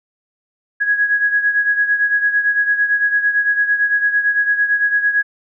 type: beating tone pair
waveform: sine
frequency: 1661.2 / 1670.1 Hz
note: G#6 / G#6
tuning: 0 / +9 cents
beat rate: 8.9 Hz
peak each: -14 / -20 dBFS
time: 0.8-5.23 s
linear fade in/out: 20 ms
effects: none